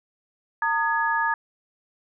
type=tone cluster; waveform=sine; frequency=914 / 1230 / 1685 Hz; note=A#5 / D#6 / G#6; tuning=-34 / -20 / +25 cents; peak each=-24 / -28 / -24 dBFS; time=0.62-1.34 s; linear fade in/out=2 ms; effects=none